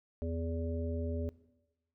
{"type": "harmonic tone", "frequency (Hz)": 82.8, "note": "E2", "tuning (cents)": 8, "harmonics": [1, 3, 5, 7], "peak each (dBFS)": [-35, -40, -42, -43], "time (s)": [0.22, 1.29], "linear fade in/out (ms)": 0, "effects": ["noise-tail reverb RT60 1.0 s tail -19 dB re dry"]}